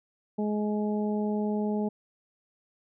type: harmonic tone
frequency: 210.3 Hz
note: G#3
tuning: 22 cents sharp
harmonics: 1 / 2 / 3 / 4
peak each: -27 / -32 / -38 / -39 dBFS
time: 0.38-1.89 s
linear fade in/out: 10 ms
effects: none